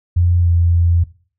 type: tone with pitch glide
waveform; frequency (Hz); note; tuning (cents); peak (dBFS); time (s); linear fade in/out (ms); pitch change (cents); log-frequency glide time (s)
sine; 87.4 to 85.5; F2 to F2; +2 to -36; -10; 0.16-1.04; 10; -38; 0.41-0.49
effects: noise-tail reverb RT60 0.4 s tail -18 dB re dry